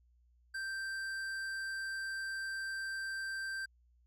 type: tone with tanh clipping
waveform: sine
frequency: 1568 Hz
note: G6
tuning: in tune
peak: -39 dBFS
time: 0.54-3.66 s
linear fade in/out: 10 ms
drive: 13 dB
effects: added 60 Hz sine -65 dBFS peak until 4.06 s